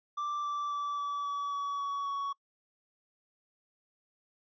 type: tone with pitch steps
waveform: triangle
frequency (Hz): 1174.7 / 1166.6 / 1158.5 / 1150.5 / 1142.6 / 1134.7 / 1126.8 / 1119.1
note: D6 / D6 / D6 / D6 / D6 / C#6 / C#6 / C#6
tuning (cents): 0 / -12 / -24 / -36 / -48 / +40 / +28 / +16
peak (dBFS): -30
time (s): 0.17-2.33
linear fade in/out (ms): 10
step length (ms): 270
effects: noise-tail reverb RT60 0.1 s tail -24 dB re dry + resampled to 16000 Hz